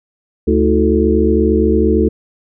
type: harmonic tone with a mistuned harmonic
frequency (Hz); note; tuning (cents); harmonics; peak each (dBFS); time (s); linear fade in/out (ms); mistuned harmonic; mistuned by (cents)
73.4; D2; 0; 1 / 3 / 4 / 5 / 6; -16 / -16 / -16 / -16 / -16; 0.47-2.09; 10; 4; +140
effects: none